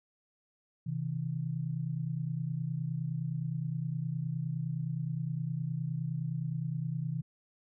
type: tone pair together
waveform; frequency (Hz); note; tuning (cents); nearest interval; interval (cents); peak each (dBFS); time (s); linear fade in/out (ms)
sine; 130.81 / 160.48; C3 / E3; 0 / -46; major third; 354; -35 / -34; 0.86-7.22; 10
effects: none